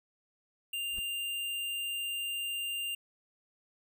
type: tone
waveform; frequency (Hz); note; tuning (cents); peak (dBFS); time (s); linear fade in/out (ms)
square; 2794; F7; 0; -34; 0.73-2.95; 5
type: noise with exponential growth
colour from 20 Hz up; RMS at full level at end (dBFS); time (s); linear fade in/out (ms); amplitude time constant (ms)
brown; -41; 0.87-0.99; 2; 24
effects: none